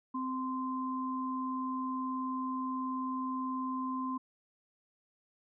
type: tone pair together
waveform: sine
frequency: 259.8 / 1039.2 Hz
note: C4 / C6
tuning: -12 / -12 cents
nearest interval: 2 octaves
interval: 2400 cents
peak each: -35 / -36 dBFS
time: 0.14-4.18 s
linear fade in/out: 10 ms
effects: none